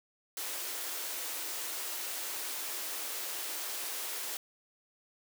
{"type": "high-pass noise", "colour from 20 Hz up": "white", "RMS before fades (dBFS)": -38, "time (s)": [0.37, 4.37], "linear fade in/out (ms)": 2, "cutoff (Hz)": 290, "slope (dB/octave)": 48, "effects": []}